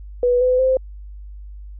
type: tone with pitch steps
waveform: sine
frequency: 490.8 / 505.5 / 520.6 Hz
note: B4 / B4 / C5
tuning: -11 / +40 / -9 cents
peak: -13 dBFS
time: 0.23-0.77 s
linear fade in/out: 2 ms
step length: 180 ms
effects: added 50 Hz sine -33 dBFS peak until 1.79 s